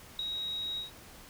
sine tone with ADSR envelope, 3805 Hz, A#7, 35 cents sharp, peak -27 dBFS, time 0.19-0.91 s, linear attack 3 ms, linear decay 6 ms, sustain -6 dB, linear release 130 ms, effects pink hiss -52 dBFS RMS until 1.29 s

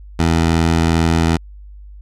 15% pulse tone, 82.41 Hz, E2, in tune, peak -6 dBFS, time 0.19-1.37 s, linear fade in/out 5 ms, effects added 50 Hz sine -34 dBFS peak until 2.01 s + low-pass 8000 Hz 12 dB/octave

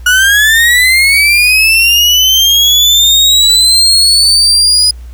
35% pulse linear sweep, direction up, 1447 to 4978 Hz, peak -3 dBFS, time 0.06-4.91 s, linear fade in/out 5 ms, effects added 60 Hz sine -25 dBFS peak until 5.13 s + pink hiss -46 dBFS RMS until 5.13 s

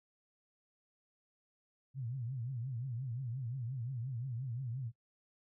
sine tone with vibrato, 124.4 Hz, B2, 13 cents sharp, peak -37 dBFS, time 1.94-4.92 s, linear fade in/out 50 ms, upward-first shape triangle, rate 5.7 Hz, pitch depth 200 cents each way, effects noise-tail reverb RT60 0.1 s tail -20 dB re dry

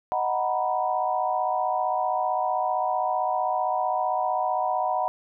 sine chord, B major seventh, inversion first, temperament equal, 622.3 / 740 / 932.3 / 987.8 Hz, D#5 / F#5 / A#5 / B5, 0 / 0 / 0 / 0 cents, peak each -30 / -25 / -31 / -29 dBFS, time 0.12-5.08 s, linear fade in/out 0 ms, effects none

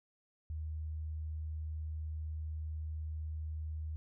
sine tone, 77.9 Hz, D#2, 3 cents sharp, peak -37 dBFS, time 0.5-3.96 s, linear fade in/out 0 ms, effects none

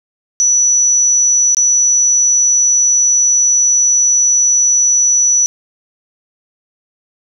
sine tone with dropouts, 5920 Hz, F#8, in tune, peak -8 dBFS, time 0.4-5.46 s, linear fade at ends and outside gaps 0 ms, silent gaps 1.547-1.569 s, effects none

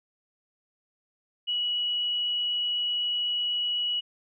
sine tone, 2927 Hz, F#7, 19 cents flat, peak -25 dBFS, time 1.47-4.01 s, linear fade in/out 20 ms, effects none

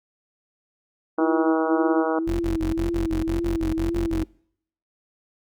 harmonic tone, 160 Hz, D#3, 49 cents sharp, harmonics 2 / 3 / 4 / 5 / 6 / 7 / 8 / 9, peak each -22 / -26 / -28 / -30 / -32 / -33 / -34 / -35 dBFS, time 1.18-2.19 s, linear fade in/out 5 ms
sine tone with vibrato, 330 Hz, E4, 2 cents sharp, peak -23 dBFS, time 1.2-4.24 s, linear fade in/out 5 ms, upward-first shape triangle, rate 1.9 Hz, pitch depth 60 cents each way
30% pulse tone bursts, 45.06 Hz, F#1, 45 cents flat, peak -22 dBFS, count 12, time 2.27-4.237 s, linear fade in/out 10 ms, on 130 ms, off 37 ms
effects noise-tail reverb RT60 0.7 s tail -26 dB re dry + Opus 48 kbps

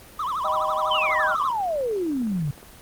triangle tone with vibrato, 1130 Hz, C#6, 33 cents sharp, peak -22 dBFS, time 0.19-1.52 s, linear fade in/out 5 ms, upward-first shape triangle, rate 12 Hz, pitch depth 280 cents each way
sine chord, Eb augmented, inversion none, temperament equal with one note detuned, 622.3 / 780.8 / 987.8 Hz, Eb5 / G5 / B5, 0 / -7 / 0 cents, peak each -27 / -30 / -27 dBFS, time 0.44-1.35 s, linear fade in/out 10 ms
sine exponential sweep, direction down, 3170 to 136.3 Hz, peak -22 dBFS, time 0.91-2.51 s, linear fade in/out 5 ms
click train, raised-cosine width 1 ms, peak -31 dBFS, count 32, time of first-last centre 1.04-2.63 s, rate 19.5 Hz
effects pink hiss -46 dBFS RMS until 2.81 s + Opus 24 kbps

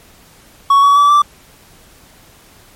triangle tone with pitch steps, 1115 / 1131 / 1152 / 1169 Hz, C#6 / C#6 / D6 / D6, +10 / +34 / -34 / -8 cents, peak -4 dBFS, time 0.7-1.22 s, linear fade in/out 5 ms, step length 130 ms, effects pink hiss -45 dBFS RMS until 2.75 s + MP3 64 kbps

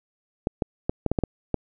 clicks, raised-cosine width 2 ms, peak -9 dBFS, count 8, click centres 0.471 / 0.622 / 0.895 / 1.063 / 1.116 / 1.188 / 1.237 / 1.543 s, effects none

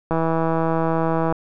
click train, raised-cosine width 1 ms, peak -8 dBFS, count 199, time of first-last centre 0.11-1.325 s, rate 163 Hz, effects none

